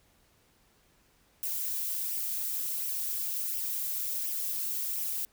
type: noise with flanger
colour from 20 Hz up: violet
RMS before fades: -33 dBFS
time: 1.43-5.25 s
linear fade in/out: 0 ms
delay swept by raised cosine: 0.35 to 3.85 ms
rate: 1.4 Hz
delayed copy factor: +0.5
effects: pink hiss -66 dBFS RMS until 5.32 s